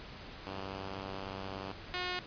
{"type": "tone pair in turn", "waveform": "5% pulse", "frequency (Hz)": [96.5, 361.1], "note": ["G2", "F#4"], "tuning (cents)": [-27, -42], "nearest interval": "octave + major seventh", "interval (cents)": 2285, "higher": "second", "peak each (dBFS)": [-29, -23], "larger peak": "second", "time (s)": [[0.47, 1.72], [1.94, 2.19]], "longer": "first", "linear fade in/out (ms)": 0, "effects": ["pink hiss -48 dBFS RMS until 2.26 s", "resampled to 11025 Hz"]}